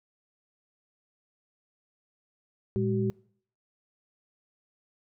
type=tone cluster; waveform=sine; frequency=114.6 / 204 / 380.3 Hz; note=A#2 / G#3 / F#4; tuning=-29 / -31 / +48 cents; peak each=-29 dBFS; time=2.76-3.1 s; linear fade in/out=0 ms; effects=noise-tail reverb RT60 0.6 s tail -25 dB re dry